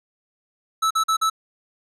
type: tone bursts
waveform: square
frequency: 1308 Hz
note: E6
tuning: 14 cents flat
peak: -18 dBFS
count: 4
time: 0.82-1.3 s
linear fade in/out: 10 ms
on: 87 ms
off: 44 ms
effects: low-pass 11000 Hz 12 dB/octave